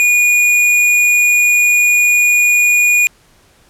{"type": "tone with hard clipping", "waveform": "sine", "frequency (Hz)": 2447, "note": "D#7", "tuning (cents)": -29, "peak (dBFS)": -9, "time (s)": [0, 3.07], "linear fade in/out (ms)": 0, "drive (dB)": 18, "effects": ["pink hiss -50 dBFS RMS until 3.69 s", "low-pass 12000 Hz 12 dB/octave"]}